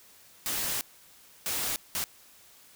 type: noise bursts at uneven times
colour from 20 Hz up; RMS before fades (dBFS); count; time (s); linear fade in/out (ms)
white; -31; 3; 0.46-0.81 / 1.46-1.76 / 1.95-2.04; 0
effects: white hiss -56 dBFS RMS until 2.75 s